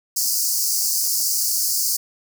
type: high-pass noise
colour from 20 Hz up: pink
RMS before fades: -21 dBFS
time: 0.16-1.97 s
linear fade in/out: 10 ms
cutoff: 4600 Hz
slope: 96 dB/octave
effects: none